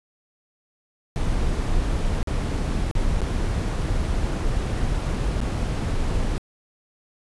brown noise with dropouts, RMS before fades -23 dBFS, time 1.16-6.38 s, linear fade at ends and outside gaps 0 ms, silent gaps 2.229-2.273 / 2.912-2.952 / 3.207-3.217 / 5.404-5.414 s, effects resampled to 24000 Hz

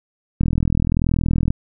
click train, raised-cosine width 5 ms, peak -6 dBFS, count 46, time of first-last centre 0.41-1.505 s, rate 41.1 Hz, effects none

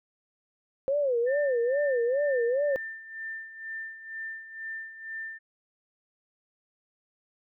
sine tone with vibrato, 523.3 Hz, C5, in tune, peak -23 dBFS, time 0.88-2.76 s, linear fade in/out 0 ms, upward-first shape sine, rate 2.4 Hz, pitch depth 200 cents each way
sine tone with tremolo, 1790 Hz, A6, 29 cents sharp, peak -33 dBFS, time 1.26-5.39 s, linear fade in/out 20 ms, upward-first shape sine, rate 2.1 Hz, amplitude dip 70%
effects none

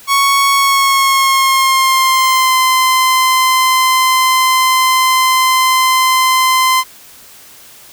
sawtooth tone with pitch glide, 1108.7 to 1034.5 Hz, C#6 to C6, 0 to -20 cents, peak -5 dBFS, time 0.07-6.84 s, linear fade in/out 50 ms, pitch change -120 cents, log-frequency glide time 0.54-2.55 s, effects white hiss -39 dBFS RMS until 7.92 s

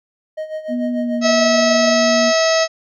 triangle tone with tremolo, 624 Hz, D#5, 5 cents sharp, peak -19 dBFS, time 0.37-1.96 s, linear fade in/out 10 ms, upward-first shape sine, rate 6.8 Hz, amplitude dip 75%
sine tone with pitch glide, 244.1 to 237.6 Hz, B3 to A#3, -20 to +33 cents, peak -18 dBFS, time 0.68-2.33 s, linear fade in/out 50 ms, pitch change -47 cents, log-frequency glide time 0.92-1.17 s
harmonic tone, 648 Hz, E5, 30 cents flat, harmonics 1 / 2 / 3 / 4 / 5 / 6 / 7 / 8 / 9 / 10, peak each -14 / -23 / -22 / -27 / -30 / -27 / -28 / -23 / -36 / -26 dBFS, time 1.21-2.68 s, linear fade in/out 50 ms
effects none

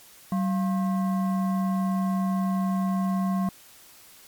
sine tone with frequency modulation, 190.3 Hz, F#3, 49 cents sharp, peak -22 dBFS, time 0.32-3.49 s, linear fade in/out 2 ms, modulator 884 Hz, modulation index 0.5, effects white hiss -51 dBFS RMS until 4.27 s + MP3 96 kbps

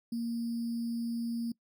sine tone with sample-and-hold, 233.1 Hz, A#3, in tune, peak -31 dBFS, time 0.12-1.52 s, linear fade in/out 5 ms, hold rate 4900 Hz, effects noise-tail reverb RT60 0.1 s tail -22 dB re dry

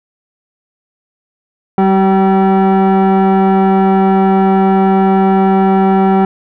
sine tone with frequency modulation, 193.1 Hz, G3, 26 cents flat, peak -4 dBFS, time 1.78-6.25 s, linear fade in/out 2 ms, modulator 576 Hz, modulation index 1.1, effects tanh soft clip ceiling -6 dBFS

